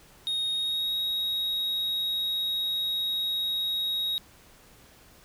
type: tone with pitch glide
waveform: triangle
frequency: 3729 to 3785 Hz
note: A#7 to A#7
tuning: 0 to +26 cents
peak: -25 dBFS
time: 0.27-4.18 s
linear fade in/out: 0 ms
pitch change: +26 cents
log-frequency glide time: 0.52-0.94 s
effects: pink hiss -55 dBFS RMS until 5.24 s